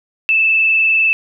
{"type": "tone with vibrato", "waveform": "sine", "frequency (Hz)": 2630, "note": "E7", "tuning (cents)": -5, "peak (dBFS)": -10, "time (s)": [0.29, 1.13], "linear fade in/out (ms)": 0, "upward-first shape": "sine", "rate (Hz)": 20, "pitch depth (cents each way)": 28, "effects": []}